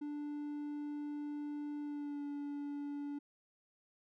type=tone with pitch glide; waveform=triangle; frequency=293.7 to 287.7 Hz; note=D4 to D4; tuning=0 to -36 cents; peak=-37 dBFS; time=0.01-3.19 s; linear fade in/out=10 ms; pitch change=-36 cents; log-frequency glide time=1.81-2.23 s; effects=none